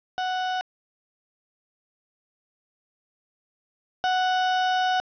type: tone pair in turn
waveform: 35% pulse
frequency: 740 / 740 Hz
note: F#5 / F#5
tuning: 0 / 0 cents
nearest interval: unison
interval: 0 cents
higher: neither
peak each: -23 / -19 dBFS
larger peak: second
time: 0.18-0.61 / 4.04-5 s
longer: second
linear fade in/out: 0 ms
effects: resampled to 11025 Hz + 9-bit